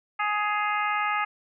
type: harmonic tone with a mistuned harmonic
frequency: 418 Hz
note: G#4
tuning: 11 cents sharp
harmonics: 2 / 3 / 4 / 5 / 6 / 7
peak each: -29 / -27 / -33 / -31 / -36 / -40 dBFS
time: 0.19-1.25 s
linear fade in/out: 10 ms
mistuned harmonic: 7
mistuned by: -83 cents
effects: none